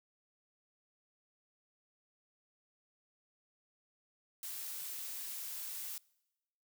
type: noise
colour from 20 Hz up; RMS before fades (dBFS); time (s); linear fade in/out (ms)
blue; -43; 4.43-5.98; 2
effects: noise-tail reverb RT60 1.0 s tail -25 dB re dry